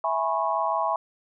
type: chord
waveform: sine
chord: C# minor seventh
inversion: first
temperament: equal with one note detuned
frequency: 659.3 / 830.6 / 987.8 / 1093.5 Hz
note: E5 / G#5 / B5 / C#6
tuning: 0 / 0 / 0 / -24 cents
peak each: -28 dBFS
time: 0.04-0.96 s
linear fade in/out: 2 ms
effects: none